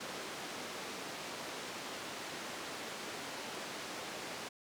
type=band-pass noise; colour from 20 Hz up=pink; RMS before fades=-44 dBFS; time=0-4.49 s; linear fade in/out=10 ms; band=280 to 6800 Hz; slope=12 dB/octave; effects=none